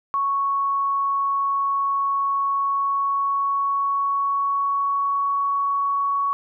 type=tone with pitch glide; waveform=sine; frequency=1108.7 to 1118.3 Hz; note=C#6 to C#6; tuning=0 to +15 cents; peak=-19 dBFS; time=0.14-6.33 s; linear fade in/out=0 ms; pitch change=+15 cents; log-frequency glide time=2.48-5.33 s; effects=none